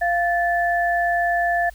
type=tone pair together; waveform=sine; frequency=694.3 / 1748 Hz; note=F5 / A6; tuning=-10 / -12 cents; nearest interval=octave + major third; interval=1598 cents; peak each=-19 / -22 dBFS; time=0.01-1.7 s; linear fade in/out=10 ms; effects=added 50 Hz sine -41 dBFS peak until 1.74 s + white hiss -53 dBFS RMS until 1.74 s